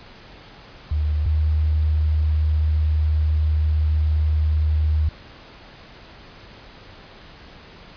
sine tone pair in turn, 75.5 / 76.95 Hz, D2 / D#2, +48 / -19 cents, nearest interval unison, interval 33 cents, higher second, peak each -18 / -16 dBFS, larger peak second, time 0.91-1.26 / 1.26-5.09 s, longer second, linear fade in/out 5 ms, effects pink hiss -44 dBFS RMS until 7.96 s + resampled to 11025 Hz

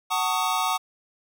square chord, D# half-diminished seventh, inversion first, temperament just, 746.7 / 896 / 1120.1 / 1244.5 Hz, F#5 / A5 / C#6 / D#6, +16 / +31 / +18 / 0 cents, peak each -29 dBFS, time 0.1-0.78 s, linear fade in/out 20 ms, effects none

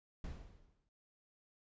brown noise with exponential decay, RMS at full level -42 dBFS, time 0.24-0.89 s, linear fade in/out 2 ms, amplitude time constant 140 ms, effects resampled to 16000 Hz

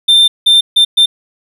triangle tone bursts at uneven times, 3585 Hz, A7, 32 cents sharp, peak -3 dBFS, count 4, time 0.08-0.28 / 0.46-0.61 / 0.76-0.85 / 0.97-1.06 s, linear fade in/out 10 ms, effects none

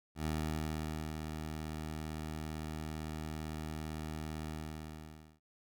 15% pulse tone with ADSR envelope, 77.78 Hz, D#2, in tune, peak -27 dBFS, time 0.15-5.4 s, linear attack 100 ms, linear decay 890 ms, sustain -6 dB, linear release 920 ms, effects none

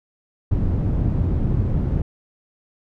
white low-pass noise, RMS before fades -20 dBFS, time 0.51-2.02 s, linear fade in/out 5 ms, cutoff 130 Hz, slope 12 dB/octave, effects none

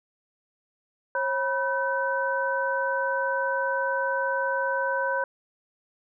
sine tone cluster, 541 / 976 / 1527 Hz, C#5 / B5 / G6, -42 / -21 / -46 cents, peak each -28 dBFS, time 1.15-5.24 s, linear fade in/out 2 ms, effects none

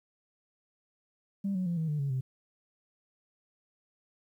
sine tone with pitch steps, 197.6 / 184.37 / 172.02 / 160.5 / 149.75 / 139.72 / 130.37 Hz, G3 / F#3 / F3 / E3 / D3 / C#3 / C3, +14 / -6 / -26 / -46 / +34 / +14 / -6 cents, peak -27 dBFS, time 1.44-2.21 s, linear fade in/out 10 ms, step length 110 ms, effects tanh soft clip ceiling -25 dBFS + 11-bit

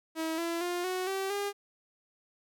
sawtooth tone with pitch steps, 321.8 / 336.8 / 352.6 / 369 / 386.2 / 404.3 Hz, E4 / E4 / F4 / F#4 / G4 / G#4, -42 / +37 / +17 / -5 / -26 / -46 cents, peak -27 dBFS, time 0.15-1.53 s, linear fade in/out 50 ms, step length 230 ms, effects none

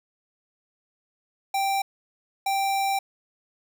square tone pair in turn, 784 / 784 Hz, G5 / G5, 0 / 0 cents, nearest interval unison, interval 0 cents, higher neither, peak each -23 dBFS, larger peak neither, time 1.54-1.82 / 2.46-2.99 s, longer second, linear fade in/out 5 ms, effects none

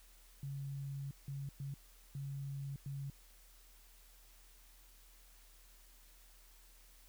sine tone bursts at uneven times, 138.59 Hz, C#3, in tune, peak -40 dBFS, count 5, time 0.43-1.11 / 1.28-1.49 / 1.6-1.74 / 2.15-2.76 / 2.86-3.1 s, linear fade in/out 2 ms, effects added 40 Hz sine -61 dBFS peak until 7.08 s + white hiss -65 dBFS RMS until 7.08 s

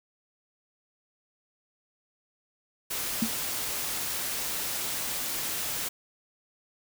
white noise, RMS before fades -32 dBFS, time 2.9-5.89 s, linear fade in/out 10 ms
sine tone with exponential decay, 224.8 Hz, A3, 37 cents sharp, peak -19 dBFS, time 3.22-3.31 s, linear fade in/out 5 ms, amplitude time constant 19 ms
effects none

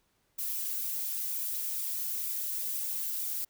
violet noise with flanger, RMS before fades -34 dBFS, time 0.38-3.45 s, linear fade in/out 10 ms, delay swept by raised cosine 0.82 to 6.22 ms, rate 2.1 Hz, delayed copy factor +0.55, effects pink hiss -73 dBFS RMS until 3.49 s

